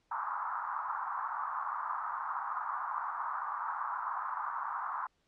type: band-pass noise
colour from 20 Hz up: white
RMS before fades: -37 dBFS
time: 0.11-5.07 s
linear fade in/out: 5 ms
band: 880 to 1300 Hz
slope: 48 dB/octave
effects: pink hiss -75 dBFS RMS until 5.27 s + low-pass 6000 Hz 12 dB/octave